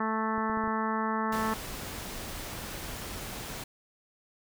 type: harmonic tone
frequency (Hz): 220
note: A3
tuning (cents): 0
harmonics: 1 / 2 / 3 / 4 / 5 / 6 / 7 / 8 / 9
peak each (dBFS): -32 / -37 / -41 / -34 / -34 / -36 / -45 / -39 / -49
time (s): 0-1.54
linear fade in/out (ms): 5
type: clicks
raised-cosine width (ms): 3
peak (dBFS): -30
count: 5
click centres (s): 0.38 / 0.498 / 0.573 / 0.639 / 0.676
type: noise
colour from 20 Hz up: pink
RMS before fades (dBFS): -39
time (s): 1.32-3.64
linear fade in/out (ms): 5
effects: none